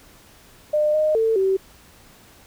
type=tone with pitch steps; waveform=sine; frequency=603 / 616 / 447.5 / 383.6 Hz; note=D5 / D#5 / A4 / G4; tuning=+46 / -17 / +29 / -37 cents; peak=-16 dBFS; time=0.73-1.57 s; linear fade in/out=10 ms; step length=210 ms; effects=pink hiss -50 dBFS RMS until 2.46 s